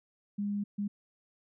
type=tone bursts at uneven times; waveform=sine; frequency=203.8 Hz; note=G#3; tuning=32 cents flat; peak=-30 dBFS; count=2; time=0.38-0.64 / 0.78-0.88 s; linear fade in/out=10 ms; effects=none